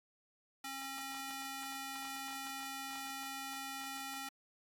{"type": "tone with high-pass filter", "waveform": "square", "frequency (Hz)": 270, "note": "C#4", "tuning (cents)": -45, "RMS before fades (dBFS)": -44, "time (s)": [0.64, 4.29], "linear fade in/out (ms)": 5, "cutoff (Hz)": 810, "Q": 0.52, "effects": ["AAC 64 kbps"]}